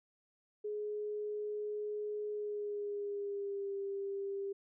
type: tone with pitch glide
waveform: sine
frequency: 419.4 to 395.9 Hz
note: G#4 to G4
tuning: +17 to +17 cents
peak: -36 dBFS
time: 0.64-4.53 s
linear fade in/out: 10 ms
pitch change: -100 cents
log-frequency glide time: 2.31-3.75 s
effects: none